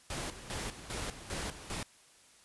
pink noise with tremolo, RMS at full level -38 dBFS, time 0.1-1.83 s, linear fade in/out 2 ms, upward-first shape square, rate 2.5 Hz, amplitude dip 70%, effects white hiss -61 dBFS RMS until 2.44 s + resampled to 24000 Hz

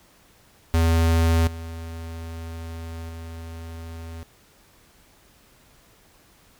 square tone with level steps, 82.41 Hz, E2, in tune, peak -17 / -33 / -35 dBFS, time 0.74-4.23 s, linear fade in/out 0 ms, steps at 1.47 / 3.09 s, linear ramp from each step 5 ms, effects pink hiss -56 dBFS RMS until 6.59 s

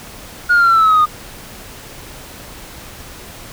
sine exponential sweep, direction down, 1447 to 1217 Hz, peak -6 dBFS, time 0.49-1.06 s, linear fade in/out 20 ms, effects tanh soft clip ceiling -6 dBFS + pink hiss -35 dBFS RMS until 3.52 s

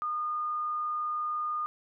sine tone, 1221 Hz, D#6, 33 cents flat, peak -29 dBFS, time 0.02-1.66 s, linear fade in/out 0 ms, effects none

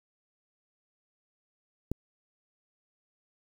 click, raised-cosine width 3 ms, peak -17 dBFS, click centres 1.916 s, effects 8-bit

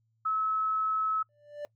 sine tone, 1294 Hz, E6, 32 cents flat, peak -26 dBFS, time 0.25-1.23 s, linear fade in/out 10 ms
triangle tone with exponential growth, 588 Hz, D5, 2 cents sharp, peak -30 dBFS, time 1.29-1.65 s, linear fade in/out 0 ms, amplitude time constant 77 ms
effects noise-tail reverb RT60 0.1 s tail -21 dB re dry + added 112 Hz sine -70 dBFS peak until 1.75 s

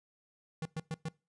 square tone bursts, 159.6 Hz, D#3, 44 cents sharp, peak -35 dBFS, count 4, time 0.62-1.086 s, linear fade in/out 2 ms, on 34 ms, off 110 ms, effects noise-tail reverb RT60 0.3 s tail -23 dB re dry + resampled to 22050 Hz

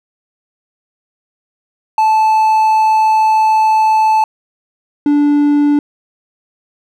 triangle tone pair in turn, 873 / 291.3 Hz, A5 / D4, -14 / -14 cents, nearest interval octave + perfect fifth, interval 1900 cents, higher first, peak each -6 dBFS, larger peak neither, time 1.98-4.24 / 5.06-5.79 s, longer first, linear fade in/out 2 ms, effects none

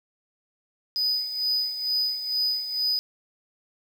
triangle tone with tremolo, 4981 Hz, D#8, 1 cent sharp, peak -20 dBFS, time 0.96-2.99 s, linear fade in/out 0 ms, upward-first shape sine, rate 2.2 Hz, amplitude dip 65%, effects 8-bit

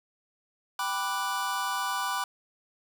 square chord, G major seventh, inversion none, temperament equal, 784 / 987.8 / 1174.7 / 1480 Hz, G5 / B5 / D6 / F#6, 0 / 0 / 0 / 0 cents, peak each -37 / -33 / -34 / -36 dBFS, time 0.79-2.24 s, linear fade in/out 2 ms, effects none

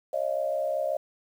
sine tone cluster, 548 / 614 / 681 Hz, C#5 / D#5 / F5, -20 / -23 / -44 cents, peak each -30 / -28 / -33 dBFS, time 0.13-0.97 s, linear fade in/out 5 ms, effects 9-bit

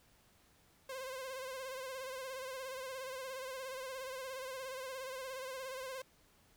sawtooth tone with vibrato, 523.3 Hz, C5, in tune, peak -38 dBFS, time 0.89-6.02 s, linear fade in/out 5 ms, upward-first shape sine, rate 17 Hz, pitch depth 56 cents each way, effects pink hiss -68 dBFS RMS until 6.56 s

